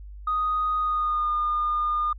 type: tone with pitch glide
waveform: sine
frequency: 1244.5 to 1214.7 Hz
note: D#6 to D#6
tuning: 0 to -42 cents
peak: -21 dBFS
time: 0.27-2.13 s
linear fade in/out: 5 ms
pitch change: -42 cents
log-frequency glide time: 0.78-1.31 s
effects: tanh soft clip ceiling -17 dBFS + added 50 Hz sine -38 dBFS peak until 2.18 s